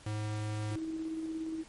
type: tone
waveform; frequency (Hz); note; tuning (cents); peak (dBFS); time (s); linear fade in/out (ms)
square; 106.5; G#2; +44; -34; 0.06-0.76; 5
type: tone with tremolo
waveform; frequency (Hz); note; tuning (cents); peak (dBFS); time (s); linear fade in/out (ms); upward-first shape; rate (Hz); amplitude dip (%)
sine; 320.7; E4; -48; -33; 0.7-1.64; 20; square; 17; 30
effects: pink hiss -56 dBFS RMS until 1.68 s + MP3 48 kbps